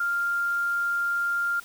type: tone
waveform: sine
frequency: 1396.9 Hz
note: F6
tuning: in tune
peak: -23 dBFS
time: 0-1.6 s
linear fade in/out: 5 ms
effects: white hiss -48 dBFS RMS until 1.64 s